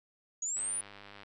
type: linear sweep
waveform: sine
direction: up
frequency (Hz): 6645 to 9800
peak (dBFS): -32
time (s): 0.42-0.81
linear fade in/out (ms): 5
type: click train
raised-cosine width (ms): 0.3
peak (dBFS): -33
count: 68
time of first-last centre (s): 0.57-1.233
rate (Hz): 101
effects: none